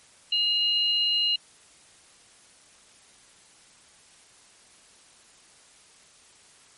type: tone pair together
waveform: sine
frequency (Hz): 2852 / 4078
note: F7 / C8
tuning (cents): +36 / -45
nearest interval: tritone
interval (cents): 619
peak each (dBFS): -22 / -27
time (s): 0.32-1.36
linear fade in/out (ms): 5
effects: white hiss -55 dBFS RMS until 6.77 s + MP3 48 kbps